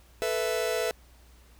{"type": "chord", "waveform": "45% pulse", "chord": "A suspended second", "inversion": "none", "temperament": "just", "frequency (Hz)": [440, 495, 660], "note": ["A4", "B4", "E5"], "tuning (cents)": [0, 4, 2], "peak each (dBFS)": -31, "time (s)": [0.22, 0.91], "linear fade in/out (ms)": 0, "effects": ["added 60 Hz sine -54 dBFS peak until 1.59 s", "pink hiss -60 dBFS RMS until 1.59 s"]}